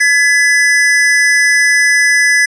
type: tone pair together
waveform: square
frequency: 1698.2 / 1998 Hz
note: G#6 / B6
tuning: +38 / +20 cents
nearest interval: minor third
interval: 282 cents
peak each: -11 dBFS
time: 0-2.46 s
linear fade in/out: 10 ms
effects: resampled to 22050 Hz